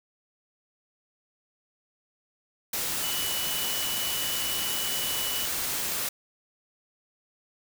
sine tone in noise, 2960 Hz, F#7, in tune, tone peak -33 dBFS, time 3.03-5.46 s, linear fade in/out 5 ms, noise white, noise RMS -30 dBFS, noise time 2.73-6.09 s, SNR -6 dB, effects none

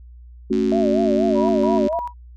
sine chord, F# minor, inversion first, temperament just, 222 / 277.5 / 370 Hz, A3 / C#4 / F#4, +16 / +2 / 0 cents, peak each -20 / -22 / -20 dBFS, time 0.5-1.88 s, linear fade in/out 10 ms
click train, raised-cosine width 0.2 ms, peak -21 dBFS, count 132, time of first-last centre 0.53-1.883 s, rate 96.8 Hz
sine tone with vibrato, 629 Hz, D#5, 19 cents sharp, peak -20 dBFS, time 0.72-1.99 s, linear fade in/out 0 ms, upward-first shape sine, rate 4.2 Hz, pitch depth 140 cents each way
sine tone with tremolo, 968 Hz, B5, 35 cents flat, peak -24 dBFS, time 1.34-2.14 s, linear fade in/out 50 ms, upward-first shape square, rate 3.4 Hz, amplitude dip 75%
effects added 60 Hz sine -39 dBFS peak until 2.36 s

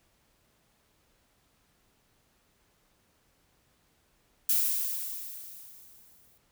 violet noise with exponential decay, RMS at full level -24 dBFS, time 4.49-6.38 s, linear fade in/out 5 ms, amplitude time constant 410 ms, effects pink hiss -69 dBFS RMS until 6.51 s

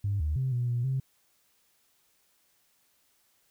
sine tone with pitch steps, 100.6 / 75.9 / 131.1 / 121.9 / 120.5 / 132.7 Hz, G2 / D#2 / C3 / B2 / B2 / C3, +45 / -42 / +4 / -22 / -42 / +25 cents, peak -25 dBFS, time 0.04-1 s, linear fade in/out 5 ms, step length 160 ms, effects tanh soft clip ceiling -21 dBFS + white hiss -69 dBFS RMS until 3.5 s

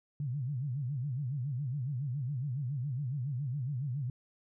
sine tone with vibrato, 133.7 Hz, C3, 38 cents sharp, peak -32 dBFS, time 0.2-4.1 s, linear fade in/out 2 ms, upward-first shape sine, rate 7.2 Hz, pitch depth 200 cents each way, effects none

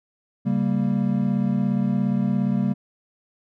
triangle chord, G diminished, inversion second, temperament equal, 138.59 / 196 / 233.1 Hz, Db3 / G3 / Bb3, 0 / 0 / 0 cents, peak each -24 / -20 / -22 dBFS, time 0.45-2.74 s, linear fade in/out 20 ms, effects none

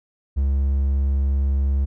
triangle tone, 68.6 Hz, C#2, 17 cents flat, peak -15 dBFS, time 0.36-1.86 s, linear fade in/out 20 ms, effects none

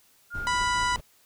sine tone, 1415 Hz, F6, 22 cents sharp, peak -31 dBFS, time 0.3-0.97 s, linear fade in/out 50 ms
brown noise with tremolo, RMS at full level -37 dBFS, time 0.34-1.01 s, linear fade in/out 10 ms, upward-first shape sine, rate 4.8 Hz, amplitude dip 30%
harmonic tone, 987.8 Hz, B5, in tune, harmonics 1 / 2 / 3 / 4 / 5 / 6 / 7 / 8 / 9, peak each -25 / -31 / -35 / -37 / -39 / -41 / -42 / -43 / -44 dBFS, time 0.47-0.96 s, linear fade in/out 0 ms
effects white hiss -61 dBFS RMS until 1.25 s

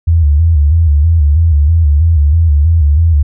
sine tone with vibrato, 77.78 Hz, D#2, in tune, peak -5 dBFS, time 0.07-3.23 s, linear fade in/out 10 ms, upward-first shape square, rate 3.1 Hz, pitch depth 110 cents each way, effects none

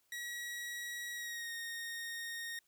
sawtooth tone with pitch glide, 1916 to 1855 Hz, A#6 to A#6, +47 to -9 cents, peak -37 dBFS, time 0.12-2.59 s, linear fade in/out 2 ms, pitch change -56 cents, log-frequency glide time 1.13-1.52 s, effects white hiss -75 dBFS RMS until 2.67 s

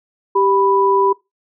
sine tone pair together, 392 / 987.8 Hz, G4 / B5, 0 / 0 cents, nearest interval octave + major third, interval 1600 cents, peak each -14 dBFS, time 0.35-1.13 s, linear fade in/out 10 ms, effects noise-tail reverb RT60 0.2 s tail -22 dB re dry

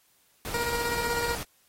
pink noise, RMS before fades -36 dBFS, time 0.45-1.43 s, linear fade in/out 0 ms
15% pulse tone with tremolo, 472.7 Hz, A#4, 24 cents sharp, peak -20 dBFS, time 0.54-1.35 s, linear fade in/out 2 ms, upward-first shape square, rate 16 Hz, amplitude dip 35%
effects white hiss -65 dBFS RMS until 1.68 s + AAC 48 kbps

